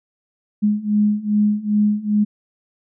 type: beating tone pair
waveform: sine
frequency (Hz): 207.7 / 210.2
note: G#3 / G#3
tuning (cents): 0 / +21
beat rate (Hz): 2.5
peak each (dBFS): -19 / -17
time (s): 0.62-2.25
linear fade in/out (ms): 20
effects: none